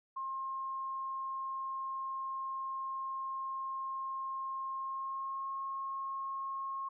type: tone with pitch glide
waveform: sine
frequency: 1067 to 1080.6 Hz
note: C6 to C#6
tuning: +34 to -44 cents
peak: -36 dBFS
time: 0.16-6.89 s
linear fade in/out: 10 ms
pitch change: +22 cents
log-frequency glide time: 4.74-5.52 s
effects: none